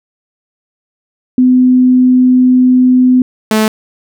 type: tone pair in turn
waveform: sine / sawtooth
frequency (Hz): 253.2 / 217.1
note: B3 / A3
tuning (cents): +43 / -23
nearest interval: minor third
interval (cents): 266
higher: first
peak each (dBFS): -4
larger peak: neither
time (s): 1.38-3.22 / 3.51-3.68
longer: first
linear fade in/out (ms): 2
effects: none